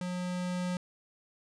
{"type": "tone with level ramp", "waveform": "square", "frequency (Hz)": 180, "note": "F#3", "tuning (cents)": -47, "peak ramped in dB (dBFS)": [-34, -31], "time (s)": [0.01, 0.77], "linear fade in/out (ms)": 2, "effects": ["resampled to 22050 Hz"]}